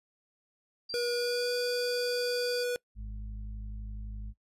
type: tone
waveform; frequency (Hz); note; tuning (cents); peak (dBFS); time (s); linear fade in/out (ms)
sine; 4720; D8; +8; -36; 0.89-2.64; 10
type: tone with pitch glide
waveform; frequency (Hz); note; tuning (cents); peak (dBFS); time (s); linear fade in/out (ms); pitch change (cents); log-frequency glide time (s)
square; 481.3 to 489.4; B4 to B4; -45 to -16; -30; 0.94-2.76; 0; +29; 1.13-1.52
type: harmonic tone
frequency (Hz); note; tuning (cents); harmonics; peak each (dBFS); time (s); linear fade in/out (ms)
51.91; G#1; 0; 1 / 2 / 4; -37 / -47 / -52; 2.95-4.34; 50
effects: noise-tail reverb RT60 0.1 s tail -23 dB re dry + resampled to 32000 Hz